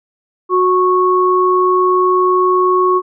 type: tone pair together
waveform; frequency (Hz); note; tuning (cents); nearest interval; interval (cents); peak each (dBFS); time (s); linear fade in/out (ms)
sine; 366.7 / 1103; F#4 / C#6; -15 / -9; octave + perfect fifth; 1906; -12; 0.49-3.02; 50
effects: none